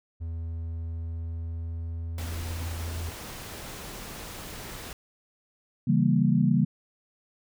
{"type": "tone with pitch glide", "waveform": "triangle", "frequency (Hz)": [82.41, 82.98], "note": ["E2", "E2"], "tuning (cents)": [0, 12], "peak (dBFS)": -29, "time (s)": [0.2, 3.11], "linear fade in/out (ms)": 20, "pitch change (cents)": 12, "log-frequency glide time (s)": [0.87, 2.03]}
{"type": "noise", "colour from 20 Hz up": "pink", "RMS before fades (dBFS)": -40, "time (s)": [2.18, 4.93], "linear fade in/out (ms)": 2}
{"type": "chord", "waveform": "sine", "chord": "C# diminished seventh", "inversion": "none", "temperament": "equal", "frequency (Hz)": [138.59, 164.81, 196, 233.1], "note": ["C#3", "E3", "G3", "Bb3"], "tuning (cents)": [0, 0, 0, 0], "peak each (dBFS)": -25, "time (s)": [5.87, 6.65], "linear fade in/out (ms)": 10}
{"effects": []}